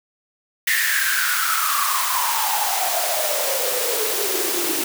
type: noise with high-pass filter sweep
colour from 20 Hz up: white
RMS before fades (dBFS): -21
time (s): 0.67-4.84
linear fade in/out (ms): 5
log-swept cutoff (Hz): 1900 to 310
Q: 9.8
effects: none